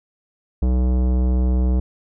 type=tone with tanh clipping; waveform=sine; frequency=62.7 Hz; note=B1; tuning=27 cents sharp; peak=-17 dBFS; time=0.62-1.8 s; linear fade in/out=5 ms; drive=17 dB; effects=none